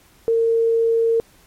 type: tone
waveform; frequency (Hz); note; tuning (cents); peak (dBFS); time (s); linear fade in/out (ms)
sine; 457.1; A#4; -34; -14; 0.28-1.2; 0
effects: pink hiss -53 dBFS RMS until 1.46 s + MP3 64 kbps